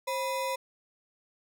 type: ring-modulated tone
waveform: square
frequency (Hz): 756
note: F#5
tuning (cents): +37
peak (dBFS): -27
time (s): 0.07-0.56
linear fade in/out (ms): 10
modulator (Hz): 223
effects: none